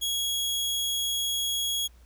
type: tone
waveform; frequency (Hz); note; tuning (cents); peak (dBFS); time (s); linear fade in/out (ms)
sawtooth; 3322; G#7; 0; -23; 0.01-1.88; 20
effects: added 60 Hz sine -51 dBFS peak until 2.05 s + pink hiss -63 dBFS RMS until 2.05 s